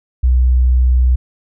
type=tone; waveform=sine; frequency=62.6 Hz; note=B1; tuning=24 cents sharp; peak=-8 dBFS; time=0.23-1.16 s; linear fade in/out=10 ms; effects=none